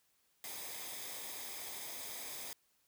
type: noise with comb filter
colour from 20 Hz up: white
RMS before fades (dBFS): -45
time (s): 0.44-2.53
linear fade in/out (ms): 2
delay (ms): 0.7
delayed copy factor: -0.55
effects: white hiss -75 dBFS RMS until 2.87 s